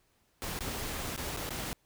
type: noise with dropouts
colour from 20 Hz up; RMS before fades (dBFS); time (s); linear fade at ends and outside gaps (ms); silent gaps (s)
pink; -37; 0.42-1.73; 0; 0.59-0.607 / 1.163-1.177 / 1.365-1.372 / 1.492-1.506
effects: pink hiss -71 dBFS RMS until 1.85 s